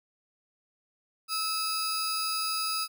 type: tone pair together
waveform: sawtooth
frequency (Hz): 1300 / 4908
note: E6 / D#8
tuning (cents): -24 / -25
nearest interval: octave + major seventh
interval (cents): 2299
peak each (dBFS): -28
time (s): 1.28-2.88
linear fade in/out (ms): 50
effects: none